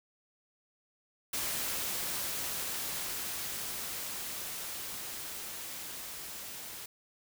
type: noise with level ramp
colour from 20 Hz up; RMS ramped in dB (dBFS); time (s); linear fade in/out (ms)
white; -34 to -44; 1.33-6.86; 5
effects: none